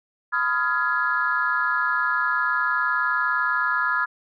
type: chord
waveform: sine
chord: F half-diminished seventh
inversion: second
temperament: just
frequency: 1005.8 / 1257.2 / 1396.9 / 1676.3 Hz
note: Cb6 / Eb6 / F6 / Ab6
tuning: +31 / +18 / 0 / +16 cents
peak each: -27 / -26 / -24 / -24 dBFS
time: 0.32-4.06 s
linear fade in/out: 20 ms
effects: tanh soft clip ceiling -10 dBFS